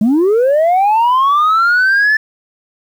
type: linear sweep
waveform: sine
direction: up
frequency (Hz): 200 to 1760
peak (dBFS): -6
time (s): 0.01-2.17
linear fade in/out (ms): 5
effects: tanh soft clip ceiling -7 dBFS + 7-bit